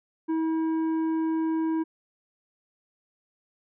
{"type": "tone with tanh clipping", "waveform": "triangle", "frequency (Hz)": 321.7, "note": "E4", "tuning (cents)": -42, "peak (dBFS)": -25, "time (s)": [0.28, 1.84], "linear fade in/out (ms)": 20, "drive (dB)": 12, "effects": []}